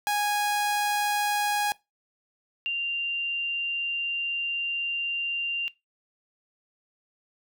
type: tone pair in turn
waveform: sawtooth / sine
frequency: 827 / 2782 Hz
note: G#5 / F7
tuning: -8 / -7 cents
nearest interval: octave + major sixth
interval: 2101 cents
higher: second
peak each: -20 / -25 dBFS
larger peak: first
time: 0.07-1.72 / 2.66-5.68 s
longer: second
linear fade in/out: 0 ms
effects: noise-tail reverb RT60 0.2 s tail -21 dB re dry